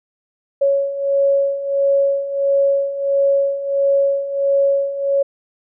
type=beating tone pair; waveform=sine; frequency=554.4 / 555.9 Hz; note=C#5 / C#5; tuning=0 / +5 cents; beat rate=1.5 Hz; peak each=-20 / -15 dBFS; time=0.61-5.23 s; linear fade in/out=10 ms; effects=none